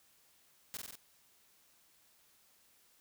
white noise with echo, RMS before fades -42 dBFS, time 0.74-0.77 s, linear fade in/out 0 ms, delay 46 ms, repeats 4, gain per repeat -2 dB, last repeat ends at 0.954 s, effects white hiss -68 dBFS RMS until 3 s

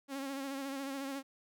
sawtooth tone with vibrato, 273.5 Hz, C#4, 23 cents flat, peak -34 dBFS, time 0.08-1.23 s, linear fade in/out 50 ms, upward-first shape sine, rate 14 Hz, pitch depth 42 cents each way, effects none

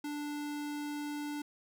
square tone, 293.7 Hz, D4, in tune, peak -37 dBFS, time 0.04-1.42 s, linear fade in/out 5 ms, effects none

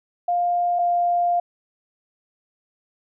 sine tone pair in turn, 703 / 699.9 Hz, F5 / F5, +11 / +4 cents, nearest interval unison, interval 7 cents, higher first, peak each -18 / -17 dBFS, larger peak second, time 0.28-0.79 / 0.79-1.4 s, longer second, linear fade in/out 5 ms, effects none

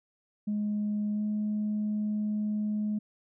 sine tone with pitch glide, 209 to 211.1 Hz, G#3 to G#3, +11 to +29 cents, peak -26 dBFS, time 0.47-2.99 s, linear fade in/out 10 ms, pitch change +18 cents, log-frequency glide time 1.13-1.22 s, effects tanh soft clip ceiling -24 dBFS

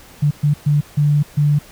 sine tone bursts at uneven times, 146.83 Hz, D3, in tune, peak -11 dBFS, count 5, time 0.22-0.31 / 0.43-0.54 / 0.66-0.81 / 0.97-1.23 / 1.37-1.59 s, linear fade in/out 10 ms, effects pink hiss -43 dBFS RMS until 1.71 s

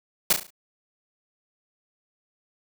white noise with echo, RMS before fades -18 dBFS, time 0.3-0.33 s, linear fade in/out 5 ms, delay 35 ms, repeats 5, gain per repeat -7 dB, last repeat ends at 0.505 s, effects none

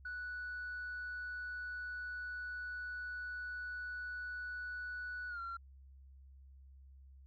sine tone with pitch glide, 1478 to 1371.1 Hz, F#6 to F6, -2 to -32 cents, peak -39 dBFS, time 0.05-5.57 s, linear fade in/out 5 ms, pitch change -130 cents, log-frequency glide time 5.29-5.4 s, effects tanh soft clip ceiling -38 dBFS + added 67 Hz sine -55 dBFS peak until 7.26 s

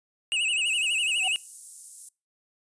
square tone with vibrato, 2730 Hz, F7, 40 cents flat, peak -24 dBFS, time 0.32-1.36 s, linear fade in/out 0 ms, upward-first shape sine, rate 12 Hz, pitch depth 130 cents each way
white high-pass noise, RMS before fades -38 dBFS, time 0.66-2.09 s, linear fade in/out 5 ms, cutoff 8500 Hz, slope 24 dB/octave
triangle tone with exponential growth, 749 Hz, F#5, 21 cents sharp, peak -26 dBFS, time 1.17-1.28 s, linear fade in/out 5 ms, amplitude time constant 22 ms
effects noise-tail reverb RT60 0.3 s tail -25 dB re dry + resampled to 22050 Hz

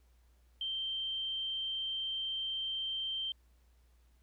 sine tone, 3136 Hz, G7, in tune, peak -34 dBFS, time 0.61-3.32 s, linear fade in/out 2 ms, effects added 60 Hz sine -63 dBFS peak until 4.22 s + pink hiss -75 dBFS RMS until 4.22 s

